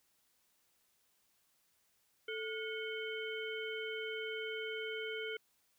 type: harmonic tone with a mistuned harmonic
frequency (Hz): 440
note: A4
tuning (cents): 0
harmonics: 1 / 3 / 5 / 7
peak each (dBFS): -41 / -45 / -45 / -46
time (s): 2.28-5.37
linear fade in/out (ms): 5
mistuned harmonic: 3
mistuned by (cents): +150
effects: white hiss -75 dBFS RMS until 5.78 s